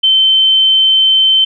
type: tone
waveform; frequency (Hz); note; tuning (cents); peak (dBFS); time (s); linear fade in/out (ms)
sine; 3089; G7; -26; -6; 0.03-1.45; 10
effects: none